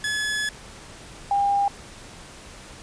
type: tone pair in turn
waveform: sawtooth / sine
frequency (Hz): 1706 / 802.8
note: G#6 / G5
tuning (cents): +46 / +41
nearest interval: octave + minor second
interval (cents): 1305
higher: first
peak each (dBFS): -20 / -18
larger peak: second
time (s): 0.04-0.49 / 1.31-1.68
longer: first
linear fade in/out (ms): 2
effects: pink hiss -43 dBFS RMS until 2.82 s + resampled to 22050 Hz